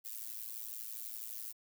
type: noise with amplitude modulation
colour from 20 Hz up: violet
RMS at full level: -40 dBFS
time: 0.04-1.53 s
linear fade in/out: 20 ms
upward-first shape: sine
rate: 112 Hz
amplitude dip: 100%
effects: none